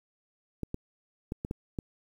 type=clicks; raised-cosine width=3 ms; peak=-20 dBFS; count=6; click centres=0.633 / 0.744 / 1.321 / 1.449 / 1.511 / 1.788 s; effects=9-bit